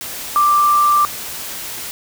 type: tone in noise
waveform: sine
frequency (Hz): 1179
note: D6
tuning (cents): +6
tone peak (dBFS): -10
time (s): 0.36-1.05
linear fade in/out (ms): 0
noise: white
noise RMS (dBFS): -28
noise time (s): 0.01-1.91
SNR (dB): +15
effects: none